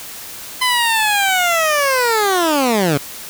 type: linear sweep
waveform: 15% pulse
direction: down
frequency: 1022 to 132.5 Hz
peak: -7 dBFS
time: 0.61-2.98 s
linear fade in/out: 10 ms
effects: white hiss -32 dBFS RMS until 3.29 s